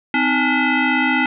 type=tone with frequency modulation; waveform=sine; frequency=880 Hz; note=A5; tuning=in tune; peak=-14 dBFS; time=0.14-1.26 s; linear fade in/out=2 ms; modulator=568 Hz; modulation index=3; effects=none